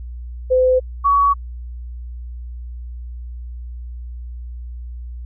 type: tone pair in turn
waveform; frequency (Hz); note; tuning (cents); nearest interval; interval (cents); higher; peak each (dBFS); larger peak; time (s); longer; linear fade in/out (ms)
sine; 511 / 1127.4; C5 / C#6; -41 / +29; octave + major second; 1370; second; -11; neither; 0.5-0.8 / 1.04-1.34; neither; 20
effects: added 60 Hz sine -28 dBFS peak until 5.25 s